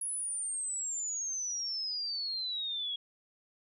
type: exponential sweep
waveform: sine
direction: down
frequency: 10548 to 3301 Hz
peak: -33 dBFS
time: 0.01-2.96 s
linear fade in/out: 5 ms
effects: none